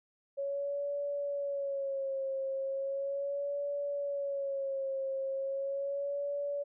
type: tone with vibrato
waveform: sine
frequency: 554.4 Hz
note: C#5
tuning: in tune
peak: -32 dBFS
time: 0.37-6.64 s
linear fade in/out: 20 ms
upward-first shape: sine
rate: 0.37 Hz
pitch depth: 53 cents each way
effects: none